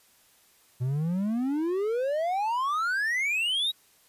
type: exponential sweep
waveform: triangle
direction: up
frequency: 120.8 to 3876 Hz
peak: -23 dBFS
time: 0.8-3.72 s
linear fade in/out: 20 ms
effects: white hiss -61 dBFS RMS until 4.08 s + resampled to 32000 Hz